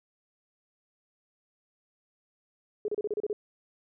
sine tone bursts, 419 Hz, G#4, 15 cents sharp, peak -27 dBFS, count 8, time 2.85-3.33 s, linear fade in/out 2 ms, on 32 ms, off 32 ms, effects none

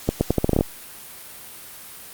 accelerating click train, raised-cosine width 2 ms, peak -4 dBFS, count 10, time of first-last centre 0.09-0.609 s, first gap 120 ms, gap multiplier 0.8, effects white hiss -40 dBFS RMS until 2.13 s + Opus 48 kbps

